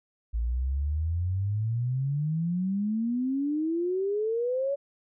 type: exponential sweep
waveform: sine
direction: up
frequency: 55 to 570 Hz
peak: -25 dBFS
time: 0.33-4.76 s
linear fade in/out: 20 ms
effects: none